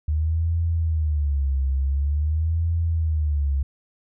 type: tone with vibrato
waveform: sine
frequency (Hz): 74.9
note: D2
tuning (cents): +35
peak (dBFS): -19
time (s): 0.08-3.63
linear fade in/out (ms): 5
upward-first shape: sine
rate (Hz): 0.47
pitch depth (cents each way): 190
effects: none